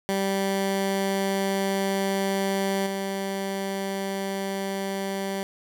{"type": "tone with level steps", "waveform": "15% pulse", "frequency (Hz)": 195, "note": "G3", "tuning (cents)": -9, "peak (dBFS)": [-17, -21], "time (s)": [0.09, 5.43], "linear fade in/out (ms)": 0, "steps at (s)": 2.86, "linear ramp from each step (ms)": 10, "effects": []}